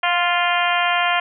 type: harmonic tone with a mistuned harmonic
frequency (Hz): 349.2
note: F4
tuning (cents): 0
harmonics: 2 / 3 / 4 / 5 / 6 / 7 / 8 / 9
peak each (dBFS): -21 / -23 / -24 / -25 / -26 / -26 / -27 / -28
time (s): 0.03-1.2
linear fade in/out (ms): 5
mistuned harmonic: 2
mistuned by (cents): +15
effects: none